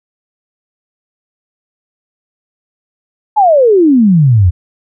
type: exponential sweep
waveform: sine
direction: down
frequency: 880 to 82.41 Hz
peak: -4 dBFS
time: 3.36-4.51 s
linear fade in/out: 20 ms
effects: none